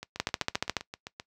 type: two click trains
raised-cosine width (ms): 0.2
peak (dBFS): -21 / -9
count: 10 / 9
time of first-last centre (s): 0.03-1.199 / 0.2-0.767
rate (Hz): 7.7 / 14.1
effects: noise-tail reverb RT60 0.1 s tail -20 dB re dry + high-pass 60 Hz 12 dB/octave